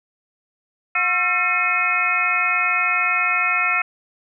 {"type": "harmonic tone with a mistuned harmonic", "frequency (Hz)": 360.6, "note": "F#4", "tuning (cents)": -45, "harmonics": [2, 3, 4, 5, 6, 7], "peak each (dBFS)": [-29, -32, -22, -27, -22, -21], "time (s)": [0.95, 3.82], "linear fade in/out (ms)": 5, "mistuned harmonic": 4, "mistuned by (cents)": -110, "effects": []}